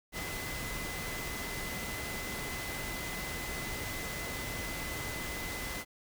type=tone in noise; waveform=sine; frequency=2026 Hz; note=B6; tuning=44 cents sharp; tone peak=-42 dBFS; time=0.12-5.85 s; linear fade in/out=50 ms; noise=pink; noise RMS=-39 dBFS; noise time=0.12-5.85 s; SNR=-6 dB; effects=none